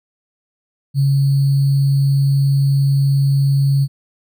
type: tone with sample-and-hold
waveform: sine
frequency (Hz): 138.5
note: C#3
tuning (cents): -1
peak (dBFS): -11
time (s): 0.94-3.88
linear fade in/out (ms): 50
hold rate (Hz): 4410
effects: none